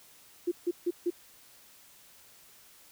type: tone bursts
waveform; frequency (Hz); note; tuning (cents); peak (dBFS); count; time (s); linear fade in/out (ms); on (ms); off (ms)
sine; 349.2; F4; 0; -25; 4; 0.47-1.104; 10; 46; 150
effects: white hiss -57 dBFS RMS until 2.91 s